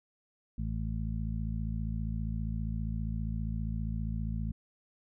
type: harmonic tone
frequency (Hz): 55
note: A1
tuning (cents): 0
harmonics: 1 / 2 / 3 / 4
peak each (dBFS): -34 / -37 / -39 / -40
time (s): 0.58-4.52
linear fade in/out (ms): 5
effects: none